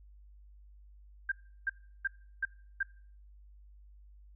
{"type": "tone bursts", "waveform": "sine", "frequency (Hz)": 1587, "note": "G6", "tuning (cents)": 21, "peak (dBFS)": -28, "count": 5, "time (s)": [1.29, 2.83], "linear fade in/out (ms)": 5, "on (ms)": 28, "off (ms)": 350, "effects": ["noise-tail reverb RT60 0.5 s tail -22 dB re dry", "added 50 Hz sine -53 dBFS peak until 4.35 s"]}